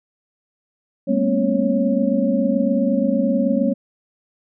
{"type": "tone cluster", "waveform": "sine", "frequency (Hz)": [197.9, 224.6, 243.4, 272.1, 552], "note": ["G3", "A3", "B3", "C#4", "C#5"], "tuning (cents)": [17, 36, -25, -32, -7], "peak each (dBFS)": -22, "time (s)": [1.07, 3.74], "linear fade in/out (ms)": 20, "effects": []}